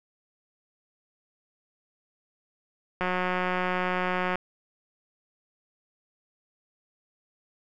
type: click train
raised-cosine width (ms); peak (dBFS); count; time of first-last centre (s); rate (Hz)
0.5; -13; 246; 3.01-4.356; 182
effects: none